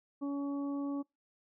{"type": "harmonic tone", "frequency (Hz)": 281.8, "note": "C#4", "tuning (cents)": 29, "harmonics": [1, 2, 3, 4], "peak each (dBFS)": [-33, -46, -52, -49], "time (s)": [0.21, 1.03], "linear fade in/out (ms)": 20, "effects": ["noise-tail reverb RT60 0.2 s tail -23 dB re dry"]}